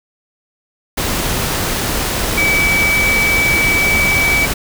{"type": "tone in noise", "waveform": "sine", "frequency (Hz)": 2294, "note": "D7", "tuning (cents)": -41, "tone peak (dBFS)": -12, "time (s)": [2.37, 4.46], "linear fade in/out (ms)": 10, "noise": "pink", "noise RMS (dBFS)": -18, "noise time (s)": [0.97, 4.54], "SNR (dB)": 3, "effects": []}